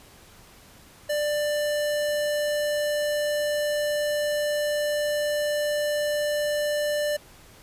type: tone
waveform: square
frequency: 592 Hz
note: D5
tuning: 14 cents sharp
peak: -24 dBFS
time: 1.09-7.17 s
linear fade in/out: 10 ms
effects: pink hiss -51 dBFS RMS until 7.62 s + resampled to 32000 Hz